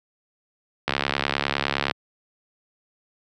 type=click train; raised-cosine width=0.3 ms; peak=-5 dBFS; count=73; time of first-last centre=0.88-1.912 s; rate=69.8 Hz; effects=high-pass 100 Hz 12 dB/octave